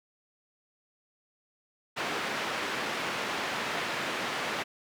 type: band-pass noise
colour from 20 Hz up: white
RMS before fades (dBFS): -33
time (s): 1.96-4.64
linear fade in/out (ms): 20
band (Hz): 180 to 2300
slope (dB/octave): 12
effects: none